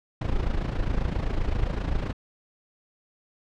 brown noise with amplitude modulation, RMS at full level -23 dBFS, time 0.21-2.13 s, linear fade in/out 5 ms, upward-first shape sine, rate 27.6 Hz, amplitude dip 70%, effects low-pass 4000 Hz 12 dB/octave

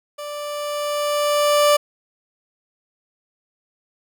30% pulse tone with level ramp, 587.3 Hz, D5, in tune, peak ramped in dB -27 to -9 dBFS, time 0.18-1.77 s, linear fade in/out 10 ms, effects none

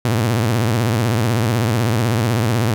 sawtooth tone with vibrato, 114.2 Hz, A#2, 35 cents flat, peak -11 dBFS, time 0.05-2.74 s, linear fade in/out 0 ms, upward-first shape triangle, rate 16 Hz, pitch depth 210 cents each way, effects none

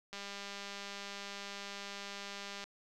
click train, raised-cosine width 0.2 ms, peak -27 dBFS, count 503, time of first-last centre 0.13-2.64 s, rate 200 Hz, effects none

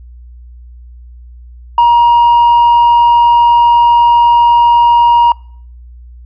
sine tone with tanh clipping, 948 Hz, A#5, 29 cents sharp, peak -4 dBFS, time 1.78-5.32 s, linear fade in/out 2 ms, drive 1 dB, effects noise-tail reverb RT60 0.6 s tail -26 dB re dry + added 60 Hz sine -31 dBFS peak until 6.25 s

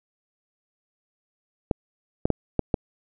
clicks, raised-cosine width 2 ms, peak -7 dBFS, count 5, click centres 1.712 / 2.255 / 2.303 / 2.593 / 2.742 s, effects none

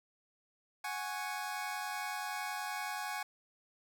25% pulse chord, F# suspended second, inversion none, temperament equal, 740 / 830.6 / 1108.7 Hz, F#5 / G#5 / C#6, 0 / 0 / 0 cents, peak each -39 / -36 / -40 dBFS, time 0.84-3.23 s, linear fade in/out 5 ms, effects none

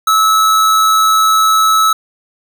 square tone with amplitude modulation, 1300 Hz, E6, 24 cents flat, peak -7 dBFS, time 0.07-1.93 s, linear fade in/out 5 ms, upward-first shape sine, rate 99.9 Hz, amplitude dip 35%, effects none

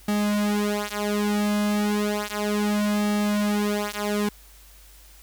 sawtooth tone with flanger, 207.7 Hz, G#3, in tune, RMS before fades -24 dBFS, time 0.08-4.29 s, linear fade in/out 5 ms, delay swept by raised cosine 2 to 7 ms, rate 0.33 Hz, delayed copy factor -1, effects added 50 Hz sine -49 dBFS peak until 5.22 s + white hiss -52 dBFS RMS until 5.22 s

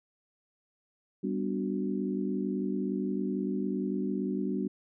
sine chord, G major seventh, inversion none, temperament equal, 196 / 246.9 / 293.7 / 370 Hz, G3 / B3 / D4 / F#4, 0 / 0 / 0 / 0 cents, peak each -32 / -35 / -35 / -36 dBFS, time 1.23-4.68 s, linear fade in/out 10 ms, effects none

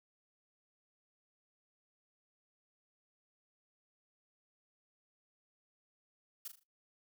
blue noise with echo, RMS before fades -43 dBFS, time 6.45-6.48 s, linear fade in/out 5 ms, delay 39 ms, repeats 4, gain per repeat -8 dB, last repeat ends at 6.636 s, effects noise-tail reverb RT60 0.2 s tail -21 dB re dry

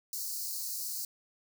white high-pass noise, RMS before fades -37 dBFS, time 0.13-1.05 s, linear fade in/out 2 ms, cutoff 4200 Hz, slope 96 dB/octave, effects none

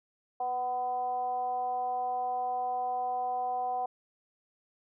sine tone with frequency modulation, 750 Hz, F#5, 23 cents sharp, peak -29 dBFS, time 0.4-3.86 s, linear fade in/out 5 ms, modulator 254 Hz, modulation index 0.51, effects none

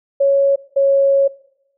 sine tone pair in turn, 554.4 / 551.3 Hz, C#5 / C#5, 0 / -10 cents, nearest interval unison, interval 10 cents, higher first, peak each -10 dBFS, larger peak neither, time 0.2-0.56 / 0.76-1.28 s, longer second, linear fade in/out 10 ms, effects noise-tail reverb RT60 0.8 s tail -20 dB re dry

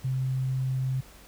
sine tone, 130.81 Hz, C3, in tune, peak -25 dBFS, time 0.04-1.01 s, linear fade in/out 10 ms, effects added 50 Hz sine -51 dBFS peak until 1.27 s + pink hiss -52 dBFS RMS until 1.27 s

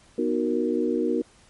sine chord, B major seventh, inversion none, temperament equal, 246.9 / 311.1 / 370 / 466.2 Hz, B3 / D#4 / F#4 / A#4, 0 / 0 / 0 / 0 cents, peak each -27 dBFS, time 0.18-1.22 s, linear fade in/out 5 ms, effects pink hiss -56 dBFS RMS until 1.49 s + MP3 48 kbps

